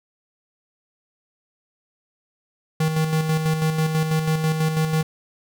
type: tone with tremolo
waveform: square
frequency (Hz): 157.9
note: D#3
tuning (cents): +26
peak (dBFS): -18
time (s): 2.8-5.03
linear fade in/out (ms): 5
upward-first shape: square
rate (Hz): 6.1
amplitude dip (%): 45
effects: none